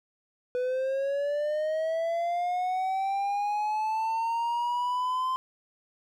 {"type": "linear sweep", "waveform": "triangle", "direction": "up", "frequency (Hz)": [493.9, 1039], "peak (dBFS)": -24, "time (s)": [0.55, 5.36], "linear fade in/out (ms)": 0, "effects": []}